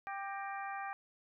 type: harmonic tone with a mistuned harmonic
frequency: 394.6 Hz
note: G4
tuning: 11 cents sharp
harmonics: 2 / 3 / 4 / 5 / 6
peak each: -41 / -45 / -47 / -49 / -51 dBFS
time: 0.07-0.93 s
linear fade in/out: 0 ms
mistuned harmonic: 5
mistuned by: -93 cents
effects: none